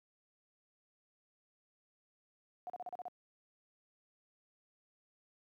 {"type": "tone bursts", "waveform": "sine", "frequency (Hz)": 722, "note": "F#5", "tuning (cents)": -43, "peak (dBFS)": -40, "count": 7, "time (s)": [2.67, 3.081], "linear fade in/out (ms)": 0, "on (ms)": 27, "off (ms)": 37, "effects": ["high-pass 200 Hz 12 dB/octave", "13-bit"]}